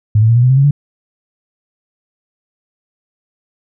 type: tone with pitch steps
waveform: sine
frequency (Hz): 106.4 / 111.11 / 116.03 / 121.17 / 126.53 / 132.13 / 137.98 / 144.09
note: G#2 / A2 / A#2 / B2 / B2 / C3 / C#3 / D3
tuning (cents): +42 / +17 / -8 / -33 / +42 / +17 / -8 / -33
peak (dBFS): -6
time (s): 0.15-0.71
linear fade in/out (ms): 5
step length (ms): 70
effects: none